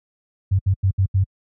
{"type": "tone bursts at uneven times", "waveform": "sine", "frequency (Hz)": 95.9, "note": "G2", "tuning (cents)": -37, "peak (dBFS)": -13, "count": 5, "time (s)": [[0.51, 0.59], [0.66, 0.74], [0.83, 0.91], [0.98, 1.06], [1.14, 1.24]], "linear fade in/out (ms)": 10, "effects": ["high-pass 60 Hz 12 dB/octave"]}